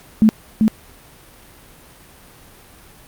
sine tone with echo, 217.9 Hz, A3, 17 cents flat, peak -7 dBFS, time 0.22-0.29 s, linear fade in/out 0 ms, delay 390 ms, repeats 1, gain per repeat -3 dB, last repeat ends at 0.68 s, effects pink hiss -45 dBFS RMS until 3.07 s + Opus 48 kbps

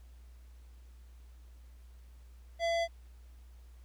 square tone with low-pass filter, 674 Hz, E5, 38 cents sharp, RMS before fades -31 dBFS, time 2.59-2.88 s, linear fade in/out 50 ms, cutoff 4700 Hz, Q 0.86, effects added 60 Hz sine -51 dBFS peak until 3.84 s + pink hiss -69 dBFS RMS until 3.84 s

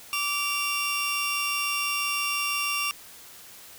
sawtooth tone pair together, 1164 / 2766 Hz, D6 / F7, -16 / -17 cents, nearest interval octave + minor third, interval 1499 cents, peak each -26 / -24 dBFS, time 0.13-2.91 s, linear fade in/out 0 ms, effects white hiss -47 dBFS RMS until 3.78 s

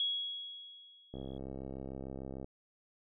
sine tone with exponential decay, 3330 Hz, G#7, 4 cents sharp, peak -29 dBFS, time 0-1.38 s, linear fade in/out 2 ms, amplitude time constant 300 ms
click train, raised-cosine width 2 ms, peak -30 dBFS, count 88, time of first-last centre 1.14-2.444 s, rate 66.7 Hz
effects none

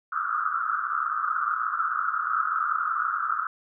white band-pass noise, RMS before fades -27 dBFS, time 0.12-3.47 s, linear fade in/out 2 ms, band 1200 to 1400 Hz, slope 96 dB/octave, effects none

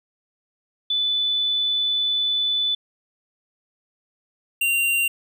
sine / square tone pair in turn, 3490 / 2770 Hz, A7 / F7, -15 / -15 cents, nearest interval major third, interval 400 cents, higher first, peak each -19 dBFS, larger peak neither, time 0.9-2.75 / 4.61-5.08 s, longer first, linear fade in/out 5 ms, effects 10-bit

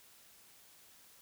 silence, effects white hiss -61 dBFS RMS until 1.21 s

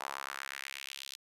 sawtooth tone with high-pass filter sweep, 68.2 Hz, C#2, 28 cents flat, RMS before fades -43 dBFS, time 0-1.16 s, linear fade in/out 10 ms, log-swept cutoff 880 to 3900 Hz, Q 2.1, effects resampled to 32000 Hz

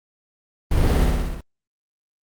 brown noise with echo, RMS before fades -19 dBFS, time 0.71-1.05 s, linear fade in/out 5 ms, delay 60 ms, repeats 6, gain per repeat -2 dB, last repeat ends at 1.41 s, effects Opus 32 kbps

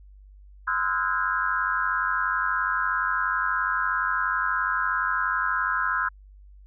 sine tone cluster, 1029 / 1283 / 1375 / 1472 / 1632 Hz, C6 / E6 / F6 / F#6 / G#6, -29 / -47 / -27 / -9 / -31 cents, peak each -29 dBFS, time 0.67-6.09 s, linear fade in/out 10 ms, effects added 49 Hz sine -46 dBFS peak until 6.66 s

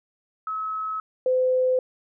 sine tone pair in turn, 1288 / 511.1 Hz, E6 / C5, -41 / -41 cents, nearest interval octave + major third, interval 1600 cents, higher first, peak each -26 / -18 dBFS, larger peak second, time 0.47-1 / 1.26-1.79 s, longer neither, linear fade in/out 2 ms, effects none

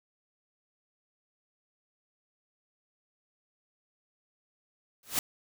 white noise with exponential growth, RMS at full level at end -24 dBFS, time 5.03-5.19 s, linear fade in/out 2 ms, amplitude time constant 34 ms, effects none

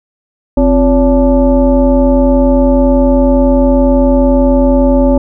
sine tone with frequency modulation, 261.1 Hz, C4, 3 cents flat, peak -5 dBFS, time 0.57-5.18 s, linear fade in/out 5 ms, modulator 306 Hz, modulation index 1.2, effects none

